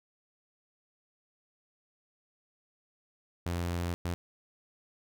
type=tone bursts at uneven times; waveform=sawtooth; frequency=86.7 Hz; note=F2; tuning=12 cents flat; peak=-27 dBFS; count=2; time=3.46-3.94 / 4.05-4.14 s; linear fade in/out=0 ms; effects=none